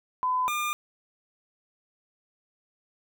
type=tone pair in turn; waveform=sine / 25% pulse; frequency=1010 / 1204.2 Hz; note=B5 / D6; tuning=+39 / +43 cents; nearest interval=minor third; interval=304 cents; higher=second; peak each=-23 dBFS; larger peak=neither; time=0.23-0.48 / 0.48-0.73 s; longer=neither; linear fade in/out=0 ms; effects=none